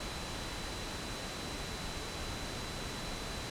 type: tone in noise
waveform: sine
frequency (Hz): 3995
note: B7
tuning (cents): +19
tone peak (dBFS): -49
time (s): 0-3.5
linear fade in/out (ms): 5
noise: pink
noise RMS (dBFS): -40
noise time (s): 0-3.5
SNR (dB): -12
effects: low-pass 8000 Hz 12 dB/octave